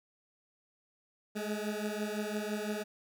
20% pulse beating tone pair, 208.5 / 214.4 Hz, G#3 / A3, +7 / -45 cents, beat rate 5.9 Hz, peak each -31 / -33 dBFS, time 1.35-2.84 s, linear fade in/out 20 ms, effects none

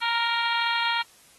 harmonic tone, 466.2 Hz, A#4, in tune, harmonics 2 / 3 / 4 / 5 / 6 / 7 / 8 / 9, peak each -27 / -30 / -32 / -33 / -37 / -32 / -38 / -37 dBFS, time 0.01-1.03 s, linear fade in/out 20 ms, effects white hiss -55 dBFS RMS until 1.38 s + AAC 32 kbps

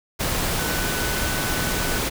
sine tone in noise, 1498 Hz, F#6, 21 cents sharp, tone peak -31 dBFS, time 0.58-2 s, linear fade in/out 20 ms, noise pink, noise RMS -24 dBFS, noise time 0.19-2.1 s, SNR -10 dB, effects none

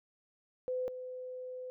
sine tone pair in turn, 507 / 507 Hz, B4 / B4, +45 / +45 cents, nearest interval unison, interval 0 cents, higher neither, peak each -32 / -40 dBFS, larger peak first, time 0.68-0.88 / 0.88-1.7 s, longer second, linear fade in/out 0 ms, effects none

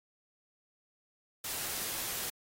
white noise, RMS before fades -37 dBFS, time 1.44-2.3 s, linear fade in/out 5 ms, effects AAC 48 kbps

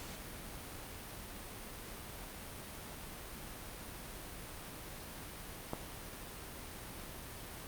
click, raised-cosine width 1 ms, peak -22 dBFS, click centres 5.734 s, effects pink hiss -47 dBFS RMS until 7.67 s + Opus 48 kbps

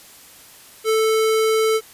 square tone, 440 Hz, A4, in tune, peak -16 dBFS, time 0.84-1.81 s, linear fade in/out 50 ms, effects white hiss -45 dBFS RMS until 1.93 s + resampled to 32000 Hz

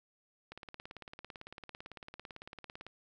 click train, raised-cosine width 0.3 ms, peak -30 dBFS, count 43, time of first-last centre 0.52-2.866 s, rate 17.9 Hz, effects none

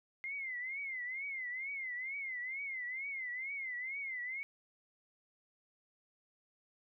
sine tone with vibrato, 2093 Hz, C7, in tune, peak -38 dBFS, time 0.24-4.43 s, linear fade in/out 0 ms, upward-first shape triangle, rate 2.2 Hz, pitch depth 150 cents each way, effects none

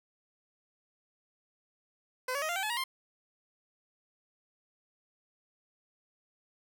15% pulse tone with pitch steps, 509 / 564.8 / 626.7 / 695.3 / 771.5 / 856 / 949.8 / 1053.9 Hz, C5 / C#5 / D#5 / F5 / G5 / A5 / A#5 / C6, -48 / +32 / +12 / -8 / -28 / -48 / +32 / +12 cents, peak -25 dBFS, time 2.28-2.84 s, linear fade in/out 5 ms, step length 70 ms, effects none

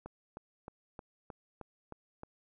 click train, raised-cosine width 1 ms, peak -30 dBFS, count 8, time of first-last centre 0.06-2.234 s, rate 3.22 Hz, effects none

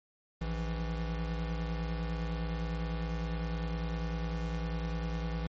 square tone pair together, 57.77 / 163.4 Hz, A#1 / E3, -15 / -15 cents, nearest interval octave + tritone, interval 1800 cents, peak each -35 / -37 dBFS, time 0.41-5.47 s, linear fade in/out 5 ms, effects low-pass 5000 Hz 12 dB/octave + MP3 32 kbps

